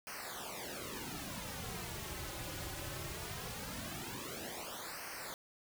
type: noise with flanger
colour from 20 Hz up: pink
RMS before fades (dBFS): -44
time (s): 0.07-5.34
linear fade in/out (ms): 0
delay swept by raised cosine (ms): 0.27 to 4.47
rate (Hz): 0.2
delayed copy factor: -0.9
effects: none